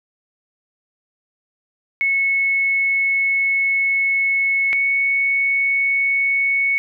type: tone pair in turn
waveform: sine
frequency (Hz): 2198 / 2215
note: C#7 / C#7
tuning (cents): -15 / -2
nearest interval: unison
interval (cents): 13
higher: second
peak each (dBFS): -15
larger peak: neither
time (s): 2.01-4.73 / 4.73-6.78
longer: first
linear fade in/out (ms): 0
effects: none